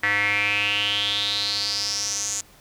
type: tone with band-pass filter sweep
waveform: square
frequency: 102.4 Hz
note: G#2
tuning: 24 cents flat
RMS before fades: -24 dBFS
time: 0.03-2.41 s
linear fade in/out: 5 ms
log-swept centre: 1900 to 7000 Hz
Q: 7
effects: pink hiss -52 dBFS RMS until 2.6 s